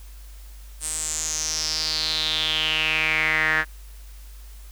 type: tone with band-pass filter sweep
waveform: sawtooth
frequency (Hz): 156.5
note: D#3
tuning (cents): +10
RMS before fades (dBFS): -24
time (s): 0.8-3.65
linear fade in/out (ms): 50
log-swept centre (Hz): 8800 to 1700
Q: 6.3
effects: added 50 Hz sine -39 dBFS peak until 4.71 s + white hiss -52 dBFS RMS until 4.71 s